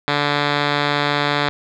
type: tone with low-pass filter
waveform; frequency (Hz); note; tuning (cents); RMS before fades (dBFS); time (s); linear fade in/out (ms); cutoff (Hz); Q
5% pulse; 145.3; D3; -18; -19; 0.08-1.49; 0; 3300; 3.6
effects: none